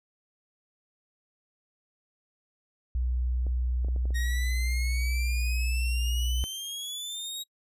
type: tone with pitch glide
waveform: sine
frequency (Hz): 61.74 to 61.35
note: B1 to B1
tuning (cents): 0 to -11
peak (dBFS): -25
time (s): 2.95-6.44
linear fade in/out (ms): 0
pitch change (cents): -11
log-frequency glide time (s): 3.45-5.46
type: clicks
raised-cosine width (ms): 2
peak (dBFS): -30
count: 6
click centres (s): 3.467 / 3.847 / 3.885 / 3.962 / 4.055 / 4.106
type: exponential sweep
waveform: sawtooth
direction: up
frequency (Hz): 1864.7 to 3817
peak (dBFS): -31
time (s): 4.14-7.44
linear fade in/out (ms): 20
effects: noise-tail reverb RT60 0.1 s tail -24 dB re dry + resampled to 32000 Hz